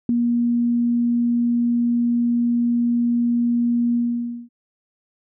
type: tone with ADSR envelope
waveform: sine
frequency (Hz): 238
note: A#3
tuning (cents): +36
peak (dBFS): -12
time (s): 0.09-4.49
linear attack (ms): 3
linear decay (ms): 4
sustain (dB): -4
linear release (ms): 540
effects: none